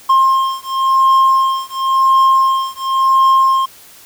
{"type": "beating tone pair", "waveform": "triangle", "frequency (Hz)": [1063, 1063.94], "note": ["C6", "C6"], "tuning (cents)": [27, 29], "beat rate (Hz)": 0.94, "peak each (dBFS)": -11, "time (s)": [0.09, 3.66], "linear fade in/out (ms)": 10, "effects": ["white hiss -41 dBFS RMS until 4.05 s"]}